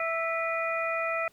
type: harmonic tone with a mistuned harmonic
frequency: 659.3 Hz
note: E5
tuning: in tune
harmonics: 1 / 2 / 3 / 4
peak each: -31 / -32 / -34 / -34 dBFS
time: 0-1.28 s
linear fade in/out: 2 ms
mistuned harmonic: 4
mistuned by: -130 cents
effects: pink hiss -63 dBFS RMS until 1.32 s